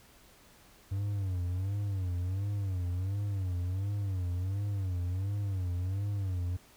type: tone with vibrato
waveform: triangle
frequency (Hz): 95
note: F#2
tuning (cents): +46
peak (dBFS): -28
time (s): 0.91-6.57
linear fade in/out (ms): 10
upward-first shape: sine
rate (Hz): 1.4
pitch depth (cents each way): 130
effects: pink hiss -59 dBFS RMS until 6.76 s